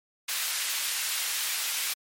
pink high-pass noise, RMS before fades -30 dBFS, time 0.28-1.94 s, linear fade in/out 10 ms, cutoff 2100 Hz, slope 12 dB/octave, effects MP3 64 kbps

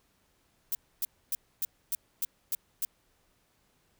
violet noise bursts, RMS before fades -30 dBFS, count 8, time 0.72-2.85 s, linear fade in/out 2 ms, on 30 ms, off 270 ms, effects pink hiss -70 dBFS RMS until 3.99 s

